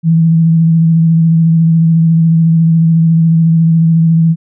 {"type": "tone with vibrato", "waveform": "sine", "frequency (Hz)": 163.8, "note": "E3", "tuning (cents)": -11, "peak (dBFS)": -5, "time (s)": [0.03, 4.36], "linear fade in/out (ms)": 50, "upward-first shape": "sine", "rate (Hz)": 14, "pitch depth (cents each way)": 23, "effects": []}